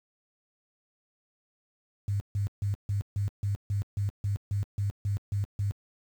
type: tone bursts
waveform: sine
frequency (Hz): 100.7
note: G2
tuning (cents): +47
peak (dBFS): -25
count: 14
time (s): 2.08-5.71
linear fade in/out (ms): 0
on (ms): 120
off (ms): 150
effects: high-pass 60 Hz 12 dB/octave + 9-bit